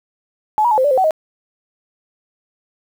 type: tone with pitch steps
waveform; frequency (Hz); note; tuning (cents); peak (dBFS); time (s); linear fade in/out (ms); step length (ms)
sine; 856 / 958 / 859 / 520 / 582 / 520 / 755 / 628; A5 / A#5 / A5 / C5 / D5 / C5 / F#5 / D#5; -48 / +47 / -42 / -11 / -16 / -11 / +35 / +16; -11; 0.58-1.108; 0; 66
effects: 7-bit